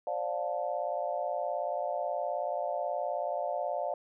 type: chord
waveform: sine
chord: D minor seventh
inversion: third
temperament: just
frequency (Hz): 528.6 / 587.3 / 704.8 / 881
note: C5 / D5 / F5 / A5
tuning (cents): +18 / 0 / +16 / +2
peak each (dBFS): -38 / -34 / -34 / -40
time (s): 0.07-3.94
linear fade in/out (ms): 2
effects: none